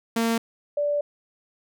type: tone pair in turn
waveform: sawtooth / sine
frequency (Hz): 228.8 / 583.4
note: A#3 / D5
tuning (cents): -32 / -12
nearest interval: octave + major third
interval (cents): 1620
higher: second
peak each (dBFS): -17 / -21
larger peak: first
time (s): 0.16-0.38 / 0.77-1.01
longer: second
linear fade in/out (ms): 5
effects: none